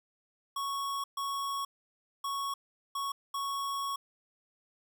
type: tone bursts at uneven times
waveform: square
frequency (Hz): 1108.7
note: C#6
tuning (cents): 0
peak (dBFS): -33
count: 5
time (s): 0.56-1.04 / 1.17-1.65 / 2.24-2.54 / 2.95-3.12 / 3.34-3.96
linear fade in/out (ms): 5
effects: none